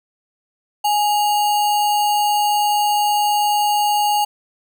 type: tone with sample-and-hold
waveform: sine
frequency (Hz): 830.6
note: G#5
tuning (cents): 0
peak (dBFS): -14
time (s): 0.84-4.25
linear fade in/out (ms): 10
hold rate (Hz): 3675
effects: none